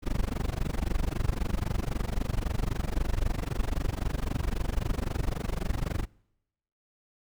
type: noise with amplitude modulation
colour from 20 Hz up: brown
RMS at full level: -25 dBFS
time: 0.02-6.07 s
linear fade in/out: 50 ms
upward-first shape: sine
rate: 23.8 Hz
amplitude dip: 100%
effects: noise-tail reverb RT60 0.9 s tail -26 dB re dry